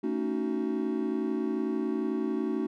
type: chord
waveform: triangle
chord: D# half-diminished seventh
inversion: second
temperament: just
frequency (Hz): 224 / 280 / 311.1 / 373.4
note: A3 / C#4 / D#4 / F#4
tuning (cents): +31 / +18 / 0 / +16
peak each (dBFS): -31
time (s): 0.03-2.67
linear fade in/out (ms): 10
effects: none